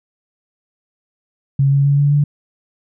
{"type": "tone with pitch steps", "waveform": "sine", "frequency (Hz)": [137.9, 139.74, 141.61, 143.51, 145.43], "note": ["C#3", "C#3", "C#3", "D3", "D3"], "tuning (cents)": [-9, 14, 37, -40, -17], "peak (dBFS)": -10, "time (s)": [1.59, 2.24], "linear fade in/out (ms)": 5, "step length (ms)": 130, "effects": []}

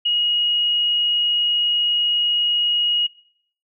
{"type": "tone", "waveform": "sine", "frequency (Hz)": 2888, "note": "F#7", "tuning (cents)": -43, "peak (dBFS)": -16, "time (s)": [0.05, 3.07], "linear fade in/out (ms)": 10, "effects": ["noise-tail reverb RT60 0.6 s tail -20 dB re dry"]}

